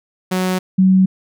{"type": "tone pair in turn", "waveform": ["sawtooth", "sine"], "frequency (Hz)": [184.8, 188.25], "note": ["F#3", "F#3"], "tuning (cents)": [-2, 30], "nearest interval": "unison", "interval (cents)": 32, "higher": "second", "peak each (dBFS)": [-12, -8], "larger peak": "second", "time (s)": [[0.31, 0.59], [0.78, 1.06]], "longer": "neither", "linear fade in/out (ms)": 10, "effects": []}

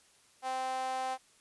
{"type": "tone with high-pass filter", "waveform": "sawtooth", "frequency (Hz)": 260, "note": "C4", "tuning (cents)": -11, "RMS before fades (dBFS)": -35, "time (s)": [0.42, 1.18], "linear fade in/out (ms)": 50, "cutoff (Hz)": 740, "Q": 4.7, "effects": ["white hiss -64 dBFS RMS until 1.4 s", "resampled to 24000 Hz"]}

